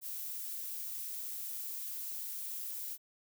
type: noise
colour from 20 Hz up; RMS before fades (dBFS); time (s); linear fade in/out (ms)
violet; -41; 0.01-2.98; 50
effects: none